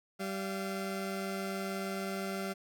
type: tone pair together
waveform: 20% pulse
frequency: 193.8 / 687.8 Hz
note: G3 / F5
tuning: -20 / -27 cents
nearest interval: octave + minor seventh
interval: 2193 cents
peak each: -31 / -36 dBFS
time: 0.19-2.54 s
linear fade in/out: 20 ms
effects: none